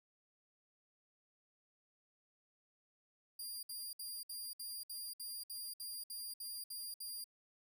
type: tone bursts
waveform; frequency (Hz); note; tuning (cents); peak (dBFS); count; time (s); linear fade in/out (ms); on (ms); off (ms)
15% pulse; 4797; D8; +36; -37; 13; 3.39-7.242; 5; 240; 61
effects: none